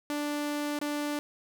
sawtooth tone with dropouts, 293.7 Hz, D4, in tune, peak -26 dBFS, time 0.1-1.19 s, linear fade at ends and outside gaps 0 ms, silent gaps 0.789-0.814 s, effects none

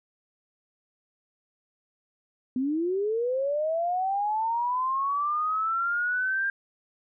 sine linear sweep, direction up, 246.9 to 1604 Hz, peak -24 dBFS, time 2.56-6.5 s, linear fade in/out 2 ms, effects none

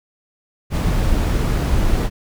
brown noise, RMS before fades -17 dBFS, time 0.7-2.1 s, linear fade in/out 50 ms, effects none

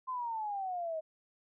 sine exponential sweep, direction down, 1046.5 to 622.3 Hz, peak -34 dBFS, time 0.07-1.01 s, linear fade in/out 20 ms, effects none

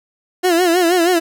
30% pulse tone with vibrato, 349.2 Hz, F4, in tune, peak -9 dBFS, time 0.43-1.2 s, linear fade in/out 20 ms, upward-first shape sine, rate 6.3 Hz, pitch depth 100 cents each way, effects none

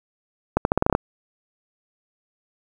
accelerating click train, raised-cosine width 1 ms, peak -3 dBFS, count 9, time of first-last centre 0.57-0.951 s, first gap 81 ms, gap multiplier 0.84, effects 7-bit

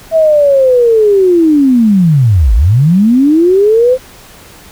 sine linear two-way sweep, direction down then up, 658 to 48.09 to 523 Hz, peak -4 dBFS, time 0.11-3.98 s, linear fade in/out 50 ms, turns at 2.54 s, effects pink hiss -36 dBFS RMS until 4.71 s

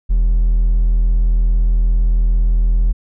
triangle tone with hard clipping, 41.2 Hz, E1, in tune, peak -11 dBFS, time 0.09-2.93 s, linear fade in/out 20 ms, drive 5 dB, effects none

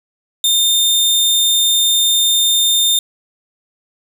sawtooth tone, 3625 Hz, A#7, 49 cents flat, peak -8 dBFS, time 0.44-2.99 s, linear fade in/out 2 ms, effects none

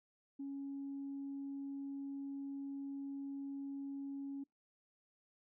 sine tone, 277.2 Hz, C#4, in tune, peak -40 dBFS, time 0.39-4.44 s, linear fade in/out 10 ms, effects noise-tail reverb RT60 0.2 s tail -26 dB re dry + tanh soft clip ceiling -37 dBFS

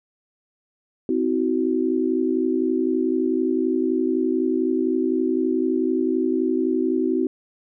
sine tone cluster, 258.7 / 322.7 / 374.3 Hz, C4 / E4 / F#4, -19 / -37 / +20 cents, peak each -23 dBFS, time 1.09-7.27 s, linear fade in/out 2 ms, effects none

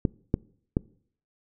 clicks, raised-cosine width 3 ms, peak -9 dBFS, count 3, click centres 0.052 / 0.341 / 0.769 s, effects noise-tail reverb RT60 0.6 s tail -24 dB re dry

